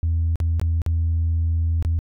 sine tone with dropouts, 82.41 Hz, E2, in tune, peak -16 dBFS, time 0.03-1.99 s, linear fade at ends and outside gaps 0 ms, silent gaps 0.357-0.402 / 0.597-0.615 / 0.818-0.863 / 1.825-1.849 s, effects tanh soft clip ceiling -15 dBFS

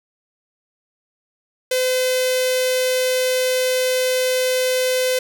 sawtooth tone with notch filter, 510 Hz, C5, 44 cents flat, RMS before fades -19 dBFS, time 1.71-5.19 s, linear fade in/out 5 ms, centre 1100 Hz, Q 0.84, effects 7-bit

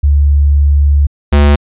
sine / square tone pair in turn, 71.8 / 72.26 Hz, D2 / D2, -39 / -27 cents, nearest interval unison, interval 12 cents, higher second, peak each -5 dBFS, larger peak neither, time 0.03-1.07 / 1.32-1.56 s, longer first, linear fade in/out 10 ms, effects resampled to 8000 Hz

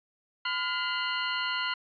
20% pulse tone pair together, 1012.6 / 1414 Hz, B5 / F6, +43 / +21 cents, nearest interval tritone, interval 578 cents, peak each -27 / -25 dBFS, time 0.45-1.74 s, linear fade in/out 5 ms, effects resampled to 11025 Hz

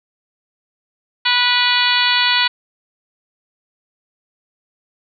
harmonic tone, 490 Hz, B4, 14 cents flat, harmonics 2 / 3 / 4 / 5 / 6 / 7 / 8 / 9, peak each -21 / -21 / -21 / -21 / -21 / -21 / -21 / -21 dBFS, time 1.25-2.48 s, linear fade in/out 10 ms, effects none

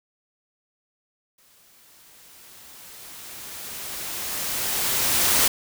white noise with exponential growth, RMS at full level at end -18 dBFS, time 1.38-5.48 s, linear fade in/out 5 ms, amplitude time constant 890 ms, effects none

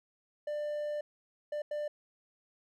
triangle tone bursts at uneven times, 594 Hz, D5, 20 cents sharp, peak -31 dBFS, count 3, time 0.47-1.01 / 1.52-1.62 / 1.71-1.88 s, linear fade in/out 5 ms, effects none

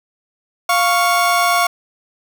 30% pulse tone pair together, 699.1 / 1108.7 Hz, F5 / C#6, +2 / 0 cents, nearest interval minor sixth, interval 798 cents, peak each -13 dBFS, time 0.69-1.67 s, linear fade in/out 5 ms, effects none

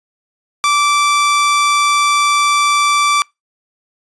sawtooth tone, 1166 Hz, D6, 13 cents flat, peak -7 dBFS, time 0.64-3.22 s, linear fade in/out 0 ms, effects noise-tail reverb RT60 0.2 s tail -25 dB re dry + resampled to 22050 Hz

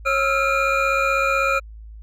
triangle tone cluster, 546 / 1304 / 1380 / 2416 Hz, C#5 / E6 / F6 / D7, -26 / -19 / -21 / +48 cents, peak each -21 dBFS, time 0.05-1.6 s, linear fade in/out 20 ms, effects added 54 Hz sine -36 dBFS peak until 2.02 s + resampled to 32000 Hz

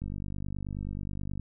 click train, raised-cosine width 5 ms, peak -24 dBFS, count 69, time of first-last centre 0.02-1.397 s, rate 49.4 Hz, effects none

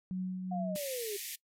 sine tone with tremolo, 185 Hz, F#3, in tune, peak -32 dBFS, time 0.11-0.76 s, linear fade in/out 0 ms, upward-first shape triangle, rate 2.5 Hz, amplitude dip 40%
sine linear sweep, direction down, 730 to 392 Hz, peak -36 dBFS, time 0.51-1.17 s, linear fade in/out 10 ms
white band-pass noise, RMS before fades -42 dBFS, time 0.75-1.36 s, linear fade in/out 10 ms, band 1800 to 15000 Hz, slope 96 dB/octave
effects noise-tail reverb RT60 0.1 s tail -21 dB re dry

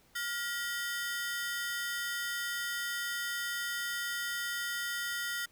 sawtooth ring-modulated tone, 1662 Hz, G#6, 1 cent sharp, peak -27 dBFS, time 0.15-5.46 s, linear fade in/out 10 ms, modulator 249 Hz, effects pink hiss -65 dBFS RMS until 5.51 s

